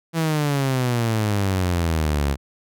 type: exponential sweep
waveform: sawtooth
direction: down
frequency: 166.8 to 67.9 Hz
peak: -15 dBFS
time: 0.13-2.37 s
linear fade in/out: 50 ms
effects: none